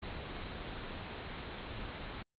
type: low-pass noise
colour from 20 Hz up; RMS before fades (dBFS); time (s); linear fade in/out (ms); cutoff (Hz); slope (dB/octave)
pink; -43; 0.02-2.23; 10; 4100; 96
effects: Opus 24 kbps